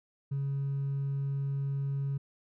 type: tone with hard clipping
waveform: triangle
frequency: 138.59 Hz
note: C#3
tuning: in tune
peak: -29 dBFS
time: 0.31-2.18 s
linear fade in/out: 10 ms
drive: 2 dB
effects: none